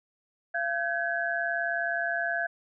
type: tone cluster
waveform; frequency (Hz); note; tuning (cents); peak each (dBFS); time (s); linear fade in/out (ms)
sine; 685 / 1535 / 1674; F5 / G6 / G#6; -34 / -37 / +13; -31; 0.54-2.47; 10
effects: none